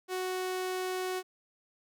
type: tone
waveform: sawtooth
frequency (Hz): 370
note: F#4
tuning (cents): 0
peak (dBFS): -28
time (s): 0.08-1.23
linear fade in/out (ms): 50
effects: none

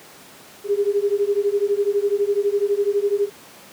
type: beating tone pair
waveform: sine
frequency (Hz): 400 / 412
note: G4 / G#4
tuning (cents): +35 / -14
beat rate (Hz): 12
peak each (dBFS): -20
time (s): 0.64-3.3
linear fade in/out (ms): 50
effects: pink hiss -44 dBFS RMS until 3.72 s + high-pass 200 Hz 12 dB/octave

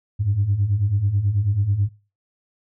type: beating tone pair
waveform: sine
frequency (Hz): 94.9 / 104.1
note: F#2 / G#2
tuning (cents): +44 / +5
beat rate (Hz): 9.2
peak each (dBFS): -23 / -18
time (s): 0.19-1.89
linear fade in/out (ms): 20
effects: noise-tail reverb RT60 0.3 s tail -19 dB re dry + tanh soft clip ceiling -11 dBFS

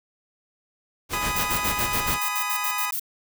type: noise with tremolo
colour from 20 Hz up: pink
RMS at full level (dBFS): -27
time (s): 1.09-2.2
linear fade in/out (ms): 50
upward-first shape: sine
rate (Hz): 7.1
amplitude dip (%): 70
type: chord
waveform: 25% pulse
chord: G# minor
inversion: none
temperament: just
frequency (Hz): 830.6 / 996.7 / 1245.9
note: G#5 / B5 / D#6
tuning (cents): 0 / +16 / +2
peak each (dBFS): -31 / -26 / -25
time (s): 1.13-2.91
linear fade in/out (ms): 5
type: noise bursts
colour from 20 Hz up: violet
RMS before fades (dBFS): -28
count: 12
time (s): 1.36-2.997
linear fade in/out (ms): 5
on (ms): 75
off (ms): 67
effects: none

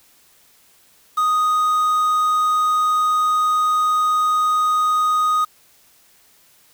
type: tone with quantisation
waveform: triangle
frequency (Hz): 1244.5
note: D#6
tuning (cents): 0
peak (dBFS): -13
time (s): 1.17-5.45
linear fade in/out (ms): 10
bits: 6
effects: white hiss -54 dBFS RMS until 6.73 s

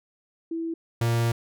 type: tone pair in turn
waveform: sine / 45% pulse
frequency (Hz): 329.6 / 116.75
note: E4 / A#2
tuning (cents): 0 / +3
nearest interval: octave + tritone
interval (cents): 1797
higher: first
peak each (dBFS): -27 / -21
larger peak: second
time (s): 0.51-0.74 / 1.01-1.32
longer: second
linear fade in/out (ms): 5
effects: none

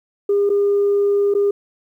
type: tone with dropouts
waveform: sine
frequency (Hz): 404.2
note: G#4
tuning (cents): -47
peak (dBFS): -12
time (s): 0.29-1.51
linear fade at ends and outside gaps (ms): 5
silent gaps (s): 0.494-0.5 / 1.34-1.349
effects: tanh soft clip ceiling -10 dBFS + 9-bit

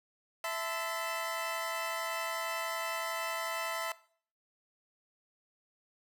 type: chord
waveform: 20% pulse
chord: A minor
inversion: second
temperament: equal with one note detuned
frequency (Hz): 659.3 / 880 / 1024.4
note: E5 / A5 / C6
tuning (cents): 0 / 0 / -37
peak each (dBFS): -31 / -37 / -34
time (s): 0.44-3.92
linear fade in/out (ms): 2
effects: noise-tail reverb RT60 0.5 s tail -19 dB re dry

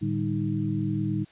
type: tone cluster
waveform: sine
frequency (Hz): 110.4 / 149.3 / 198 / 312.6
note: A2 / D3 / G3 / D#4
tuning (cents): +6 / +29 / +18 / +8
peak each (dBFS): -30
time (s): 0.01-1.25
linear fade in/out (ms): 20
effects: white hiss -57 dBFS RMS until 1.31 s + resampled to 8000 Hz

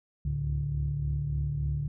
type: tone cluster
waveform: sine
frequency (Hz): 68 / 71.5 / 107.9 / 144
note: C#2 / D2 / A2 / D3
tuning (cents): -33 / -46 / -33 / -34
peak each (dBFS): -32 / -36 / -36 / -29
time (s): 0.25-1.88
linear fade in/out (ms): 5
effects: tanh soft clip ceiling -20 dBFS

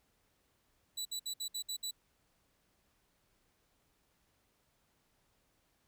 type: tone bursts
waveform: 25% pulse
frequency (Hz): 3951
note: B7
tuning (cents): 0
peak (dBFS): -33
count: 7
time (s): 0.97-1.911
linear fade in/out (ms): 10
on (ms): 83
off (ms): 60
effects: pink hiss -75 dBFS RMS until 5.87 s

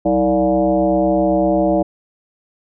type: tone with frequency modulation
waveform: sine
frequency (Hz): 451.1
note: A4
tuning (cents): +43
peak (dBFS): -12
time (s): 0.05-1.83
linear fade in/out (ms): 10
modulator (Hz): 130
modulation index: 2
effects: none

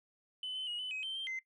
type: tone with pitch steps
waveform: sine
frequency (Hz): 3021 / 3049 / 2893 / 3016 / 2535 / 3113 / 3156 / 2068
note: F#7 / G7 / F#7 / F#7 / D#7 / G7 / G7 / C7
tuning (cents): +35 / -49 / -40 / +32 / +32 / -13 / +11 / -21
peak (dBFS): -35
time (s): 0.43-1.39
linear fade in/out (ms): 2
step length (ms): 120
effects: noise-tail reverb RT60 0.1 s tail -20 dB re dry + tanh soft clip ceiling -34 dBFS

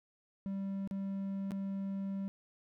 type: tone with dropouts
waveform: triangle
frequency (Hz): 195.4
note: G3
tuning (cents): -5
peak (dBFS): -33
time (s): 0.46-2.28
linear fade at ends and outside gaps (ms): 0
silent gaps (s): 0.875-0.911 / 1.508-1.518
effects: none

